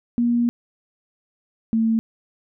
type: tone pair in turn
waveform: sine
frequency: 238.1 / 224.7 Hz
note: A#3 / A3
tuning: +37 / +37 cents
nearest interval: minor second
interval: 100 cents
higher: first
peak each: -16 dBFS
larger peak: neither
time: 0.18-0.49 / 1.73-1.99 s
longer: first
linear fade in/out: 0 ms
effects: none